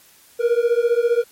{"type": "beating tone pair", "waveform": "triangle", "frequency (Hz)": [466.2, 481.2], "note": ["A#4", "B4"], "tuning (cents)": [0, -45], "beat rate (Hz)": 15, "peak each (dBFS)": -16, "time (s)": [0.39, 1.24], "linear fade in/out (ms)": 20, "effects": ["white hiss -51 dBFS RMS until 1.31 s", "MP3 64 kbps"]}